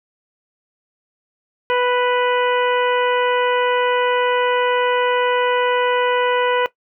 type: harmonic tone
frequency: 493.9 Hz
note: B4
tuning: in tune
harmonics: 1 / 2 / 3 / 4 / 5 / 6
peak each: -17 / -21 / -24 / -28 / -28 / -29 dBFS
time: 1.7-6.66 s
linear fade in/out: 0 ms
effects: noise-tail reverb RT60 0.1 s tail -17 dB re dry